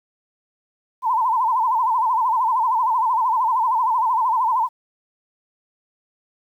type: tone with vibrato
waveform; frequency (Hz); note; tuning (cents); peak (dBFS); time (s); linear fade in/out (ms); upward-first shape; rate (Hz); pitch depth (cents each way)
sine; 952; A#5; +36; -16; 1.02-4.69; 50; sine; 13; 150
effects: 9-bit